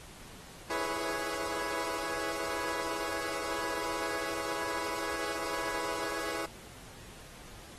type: chord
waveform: 15% pulse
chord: C# minor seventh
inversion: first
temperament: equal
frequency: 329.6 / 415.3 / 493.9 / 554.4 Hz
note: E4 / G#4 / B4 / C#5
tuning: 0 / 0 / 0 / 0 cents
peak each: -33 dBFS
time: 0.7-6.46 s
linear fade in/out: 5 ms
effects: pink hiss -51 dBFS RMS until 7.78 s + AAC 32 kbps